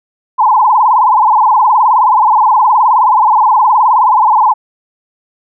sine tone with vibrato, 932.3 Hz, A#5, in tune, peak -5 dBFS, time 0.38-4.54 s, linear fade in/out 20 ms, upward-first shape sine, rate 19 Hz, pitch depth 190 cents each way, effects none

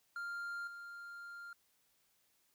triangle tone with level steps, 1396.9 Hz, F6, in tune, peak -38 / -45 dBFS, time 0.16-1.53 s, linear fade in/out 2 ms, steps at 0.67 s, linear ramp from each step 5 ms, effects white hiss -75 dBFS RMS until 2.54 s

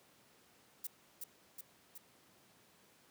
violet noise with echo, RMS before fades -41 dBFS, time 0.84-0.87 s, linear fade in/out 5 ms, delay 370 ms, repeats 3, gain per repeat -3 dB, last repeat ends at 1.98 s, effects pink hiss -66 dBFS RMS until 3.1 s + high-pass 150 Hz 12 dB/octave

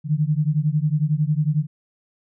sine beating tone pair, 146.9 / 157.9 Hz, D3 / D#3, +1 / +26 cents, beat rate 11 Hz, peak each -20 / -21 dBFS, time 0.04-1.67 s, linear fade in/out 50 ms, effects none

